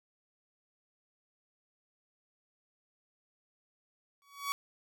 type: tone with exponential growth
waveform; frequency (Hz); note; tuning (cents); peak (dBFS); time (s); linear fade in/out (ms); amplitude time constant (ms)
sawtooth; 1129; C#6; +31; -25; 4.22-4.52; 0; 65
effects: none